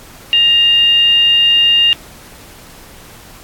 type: tone with frequency modulation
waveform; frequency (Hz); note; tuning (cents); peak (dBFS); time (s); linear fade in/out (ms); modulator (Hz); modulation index
sine; 2814; F7; +12; -7; 0.33-1.93; 0; 939; 0.27
effects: pink hiss -38 dBFS RMS until 3.43 s + AAC 64 kbps